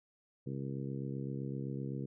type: harmonic tone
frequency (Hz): 67.8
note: C#2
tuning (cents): -38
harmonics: 2 / 3 / 4 / 5 / 6 / 7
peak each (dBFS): -39 / -43 / -45 / -47 / -49 / -50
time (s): 0.46-2.06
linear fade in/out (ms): 10
effects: none

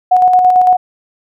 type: tone with tremolo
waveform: sine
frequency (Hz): 733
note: F#5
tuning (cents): -16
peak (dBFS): -4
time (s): 0.11-0.77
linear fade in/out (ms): 10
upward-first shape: square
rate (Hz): 8.9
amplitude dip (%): 35
effects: none

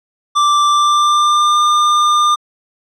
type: tone with pitch glide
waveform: square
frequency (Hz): 1174.7 to 1202.9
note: D6 to D6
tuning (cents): 0 to +41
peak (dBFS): -10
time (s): 0.35-2.36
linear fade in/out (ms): 20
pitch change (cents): +41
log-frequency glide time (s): 0.68-1.59
effects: low-pass 6000 Hz 12 dB/octave

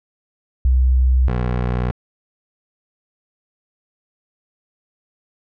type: tone pair in turn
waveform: sine / 20% pulse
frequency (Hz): 63.7 / 61.21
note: C2 / B1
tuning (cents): -46 / -15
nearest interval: minor second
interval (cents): 69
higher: first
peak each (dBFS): -11 / -13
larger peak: first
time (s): 0.65-1.28 / 1.28-1.91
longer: neither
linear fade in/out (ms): 0
effects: low-pass 2000 Hz 12 dB/octave

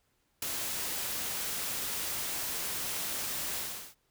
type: noise with ADSR envelope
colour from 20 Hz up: white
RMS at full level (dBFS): -29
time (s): 0.42-3.95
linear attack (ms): 6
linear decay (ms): 3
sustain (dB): -6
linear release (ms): 380
effects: pink hiss -74 dBFS RMS until 4.1 s

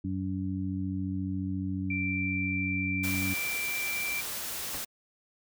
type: harmonic tone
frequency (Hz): 94.3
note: F#2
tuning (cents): +33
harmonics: 1 / 2 / 3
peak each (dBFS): -34 / -34 / -34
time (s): 0.04-3.34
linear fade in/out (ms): 5
type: tone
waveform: sine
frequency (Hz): 2349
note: D7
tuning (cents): 0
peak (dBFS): -31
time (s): 1.9-4.21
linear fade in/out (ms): 5
type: noise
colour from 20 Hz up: white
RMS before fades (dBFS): -36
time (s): 3.03-4.85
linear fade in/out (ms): 10
type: noise with exponential decay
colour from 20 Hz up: pink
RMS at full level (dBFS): -35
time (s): 4.74-4.86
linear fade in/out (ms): 5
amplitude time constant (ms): 25
effects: none

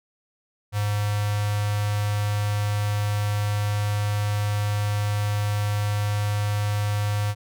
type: tone with notch filter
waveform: square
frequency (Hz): 103.83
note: G#2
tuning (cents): 0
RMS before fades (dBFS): -24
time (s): 0.72-7.35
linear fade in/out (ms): 50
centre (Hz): 290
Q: 0.74
effects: none

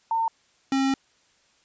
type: tone pair in turn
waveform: sine / square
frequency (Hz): 906 / 269.4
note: A#5 / C#4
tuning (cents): -50 / -49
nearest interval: octave + major sixth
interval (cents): 2099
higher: first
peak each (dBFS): -21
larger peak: neither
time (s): 0.11-0.28 / 0.72-0.94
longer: second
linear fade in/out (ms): 2
effects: white hiss -63 dBFS RMS until 1.64 s + resampled to 16000 Hz

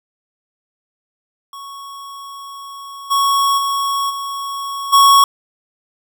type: tone with level steps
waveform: square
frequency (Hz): 1108.7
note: C#6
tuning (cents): 0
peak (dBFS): -31 / -13 / -17 / -23 / -7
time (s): 1.53-5.24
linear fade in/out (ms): 2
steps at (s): 3.1 / 3.57 / 4.09 / 4.92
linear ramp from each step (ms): 20
effects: none

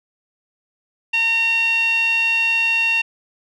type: tone with band-pass filter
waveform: sawtooth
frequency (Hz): 913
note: A#5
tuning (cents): -36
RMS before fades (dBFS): -18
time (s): 1.13-3.02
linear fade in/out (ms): 10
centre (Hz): 2700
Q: 7.8
effects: none

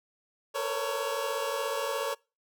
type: tone cluster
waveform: 25% pulse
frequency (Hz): 447.2 / 464.1 / 507 / 558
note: A4 / A#4 / B4 / C#5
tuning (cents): +28 / -8 / +45 / +11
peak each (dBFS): -33 / -33 / -36 / -28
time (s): 0.54-2.15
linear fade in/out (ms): 20
effects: noise-tail reverb RT60 0.3 s tail -25 dB re dry

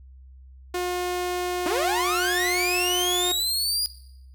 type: tone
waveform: sawtooth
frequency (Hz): 358.3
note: F4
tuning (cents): +44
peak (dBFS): -21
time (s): 0.74-3.32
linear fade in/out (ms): 5
type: linear sweep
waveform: sawtooth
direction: up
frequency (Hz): 289.4 to 4913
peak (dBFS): -20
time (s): 1.66-3.86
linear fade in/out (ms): 0
effects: noise-tail reverb RT60 0.8 s tail -18 dB re dry + added 65 Hz sine -44 dBFS peak until 4.34 s

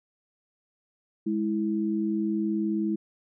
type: tone pair together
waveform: sine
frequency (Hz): 207.7 / 326.9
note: G#3 / E4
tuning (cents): 0 / -14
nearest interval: minor sixth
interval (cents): 786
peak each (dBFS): -27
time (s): 1.26-2.96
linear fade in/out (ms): 10
effects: none

